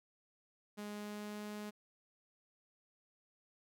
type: tone with pitch glide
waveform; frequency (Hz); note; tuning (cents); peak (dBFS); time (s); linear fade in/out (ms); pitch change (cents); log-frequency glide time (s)
sawtooth; 207.7 to 209.3; G#3 to G#3; 0 to +14; -39; 0.77-1.71; 20; +14; 0.89-1.43
effects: none